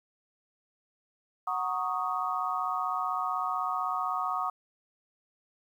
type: chord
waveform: sine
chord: D# minor seventh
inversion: first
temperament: equal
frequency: 740 / 932.3 / 1108.7 / 1244.5 Hz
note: F#5 / A#5 / C#6 / D#6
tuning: 0 / 0 / 0 / 0 cents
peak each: -34 / -38 / -33 / -32 dBFS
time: 1.47-4.5 s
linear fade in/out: 5 ms
effects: 10-bit